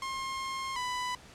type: tone pair in turn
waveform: sawtooth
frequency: 1067 / 995.1 Hz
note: C6 / B5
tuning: +34 / +13 cents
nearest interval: minor second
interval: 121 cents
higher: first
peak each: -30 / -28 dBFS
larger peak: second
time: 0.02-0.76 / 0.76-1.15 s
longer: first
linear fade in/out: 2 ms
effects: pink hiss -53 dBFS RMS until 1.34 s + low-pass 8000 Hz 12 dB/octave